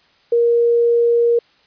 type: tone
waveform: sine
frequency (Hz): 470.8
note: A#4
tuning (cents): +17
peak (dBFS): -11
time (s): 0.32-1.39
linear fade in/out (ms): 5
effects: white hiss -55 dBFS RMS until 1.66 s + resampled to 11025 Hz